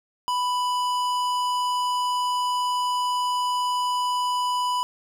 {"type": "tone with tanh clipping", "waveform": "sine", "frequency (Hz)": 991, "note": "B5", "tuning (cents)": 6, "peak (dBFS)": -24, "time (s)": [0.28, 4.83], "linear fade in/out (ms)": 0, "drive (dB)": 17, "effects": []}